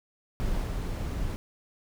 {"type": "noise with level steps", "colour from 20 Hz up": "brown", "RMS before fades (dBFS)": [-29, -31], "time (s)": [0.4, 1.36], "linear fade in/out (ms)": 0, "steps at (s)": 0.63, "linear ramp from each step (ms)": 10, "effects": []}